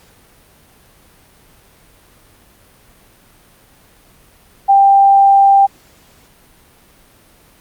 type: tone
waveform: sine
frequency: 790 Hz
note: G5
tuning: 13 cents sharp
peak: -5 dBFS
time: 4.68-5.67 s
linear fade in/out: 20 ms
effects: pink hiss -48 dBFS RMS until 7.6 s + Opus 48 kbps